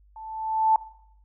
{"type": "tone with level ramp", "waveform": "sine", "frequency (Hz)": 880, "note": "A5", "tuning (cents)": 0, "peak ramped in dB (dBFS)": [-39, -14], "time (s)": [0.16, 0.76], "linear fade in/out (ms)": 2, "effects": ["noise-tail reverb RT60 0.7 s tail -19 dB re dry", "added 50 Hz sine -54 dBFS peak until 1.24 s"]}